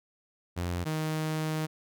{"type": "tone pair in turn", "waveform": "sawtooth", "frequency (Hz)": [87.8, 156.44], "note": ["F2", "D#3"], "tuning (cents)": [10, 10], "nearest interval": "minor seventh", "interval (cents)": 1000, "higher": "second", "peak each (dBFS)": [-26, -25], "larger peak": "second", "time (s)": [[0.56, 0.85], [0.85, 1.67]], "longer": "second", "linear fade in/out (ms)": 20, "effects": []}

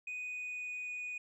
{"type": "tone with pitch glide", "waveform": "sine", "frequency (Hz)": [2489, 2473], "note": ["D#7", "D#7"], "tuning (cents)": [0, -11], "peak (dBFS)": -36, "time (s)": [0.07, 1.18], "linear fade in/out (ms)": 5, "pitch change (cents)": -11, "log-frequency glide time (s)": [0.21, 0.89], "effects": ["tanh soft clip ceiling -37 dBFS"]}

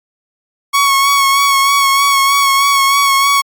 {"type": "tone with vibrato", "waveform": "sawtooth", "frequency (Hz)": 1108.7, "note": "C#6", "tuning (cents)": 0, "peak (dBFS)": -5, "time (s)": [0.73, 3.42], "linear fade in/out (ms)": 20, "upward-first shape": "sine", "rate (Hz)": 3.2, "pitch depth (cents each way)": 26, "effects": ["AAC 64 kbps"]}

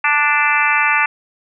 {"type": "harmonic tone", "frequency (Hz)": 293.7, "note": "D4", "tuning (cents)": 0, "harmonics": [3, 4, 5, 6, 7, 8, 9], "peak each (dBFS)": [-20, -20, -20, -20, -20, -20, -20], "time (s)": [0.04, 1.06], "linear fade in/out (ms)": 5, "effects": []}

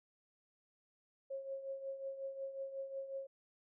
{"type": "tone with tremolo", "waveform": "sine", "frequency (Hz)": 542, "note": "C#5", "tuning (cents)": -39, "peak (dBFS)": -38, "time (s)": [1.3, 3.27], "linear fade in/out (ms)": 10, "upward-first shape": "triangle", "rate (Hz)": 5.5, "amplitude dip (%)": 70, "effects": []}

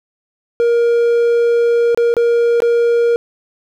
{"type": "tone with dropouts", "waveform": "triangle", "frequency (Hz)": 470.7, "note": "A#4", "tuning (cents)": 17, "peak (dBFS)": -8, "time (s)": [0.6, 3.16], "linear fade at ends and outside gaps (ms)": 0, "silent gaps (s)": [[1.947, 1.975], [2.14, 2.167], [2.603, 2.621]], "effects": []}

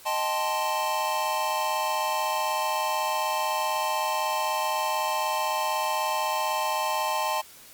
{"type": "chord", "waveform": "square", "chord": "A half-diminished seventh", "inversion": "second", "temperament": "equal", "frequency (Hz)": [622.3, 784, 880, 1046.5], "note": ["Eb5", "G5", "A5", "C6"], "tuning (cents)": [0, 0, 0, 0], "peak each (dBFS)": [-33, -34, -29, -31], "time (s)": [0.05, 7.42], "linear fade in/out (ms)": 20, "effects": ["white hiss -49 dBFS RMS until 7.73 s", "Opus 48 kbps"]}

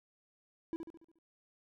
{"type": "tone with echo", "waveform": "triangle", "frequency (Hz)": 329.6, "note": "E4", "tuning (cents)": 0, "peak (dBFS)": -32, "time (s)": [0.73, 0.76], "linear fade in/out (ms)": 0, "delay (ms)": 71, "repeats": 6, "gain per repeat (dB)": -6, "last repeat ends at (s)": 1.186, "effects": []}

